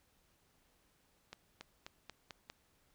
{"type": "accelerating click train", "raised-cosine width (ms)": 0.2, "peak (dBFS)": -29, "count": 6, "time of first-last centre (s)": [1.33, 2.5], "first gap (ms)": 280, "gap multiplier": 0.91, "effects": ["pink hiss -73 dBFS RMS until 2.94 s"]}